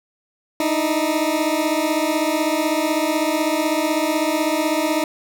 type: beating tone pair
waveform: 20% pulse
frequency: 303.7 / 319.7 Hz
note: D#4 / D#4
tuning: -42 / +47 cents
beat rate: 16 Hz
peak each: -16 dBFS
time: 0.6-5.04 s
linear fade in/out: 2 ms
effects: none